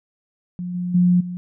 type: tone with level steps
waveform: sine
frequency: 178.3 Hz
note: F3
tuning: 36 cents sharp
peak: -25 / -22 / -12 / -26 dBFS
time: 0.59-1.37 s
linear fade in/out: 0 ms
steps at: 0.74 / 0.94 / 1.2 s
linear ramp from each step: 10 ms
effects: none